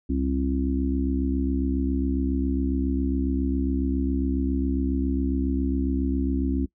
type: harmonic tone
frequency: 67.3 Hz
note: C2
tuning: 49 cents sharp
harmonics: 1 / 3 / 4 / 5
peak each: -26 / -31 / -25 / -32 dBFS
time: 0.09-6.66 s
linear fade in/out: 10 ms
effects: noise-tail reverb RT60 0.1 s tail -20 dB re dry